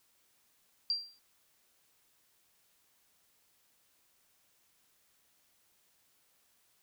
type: tone with exponential decay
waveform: sine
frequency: 4730 Hz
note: D8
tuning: 12 cents sharp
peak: -26 dBFS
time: 0.9-1.19 s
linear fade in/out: 1 ms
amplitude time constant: 61 ms
effects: white hiss -71 dBFS RMS until 6.82 s